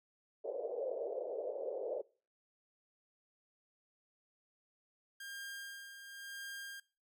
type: band-pass noise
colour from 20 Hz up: white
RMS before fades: -40 dBFS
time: 0.44-2.02 s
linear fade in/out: 10 ms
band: 440 to 580 Hz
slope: 48 dB/octave
type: tone with tremolo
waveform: sawtooth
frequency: 1606 Hz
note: G6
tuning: 41 cents sharp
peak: -40 dBFS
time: 5.2-6.8 s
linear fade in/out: 5 ms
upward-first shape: sine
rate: 0.96 Hz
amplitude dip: 55%
effects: noise-tail reverb RT60 0.4 s tail -23 dB re dry